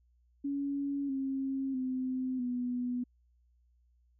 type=tone with pitch steps; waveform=sine; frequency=280.9 / 269 / 257.6 / 246.7 Hz; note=C#4 / C4 / C4 / B3; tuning=+23 / +48 / -27 / -2 cents; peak=-31 dBFS; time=0.44-3.04 s; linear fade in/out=10 ms; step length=650 ms; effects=added 60 Hz sine -65 dBFS peak until 4.19 s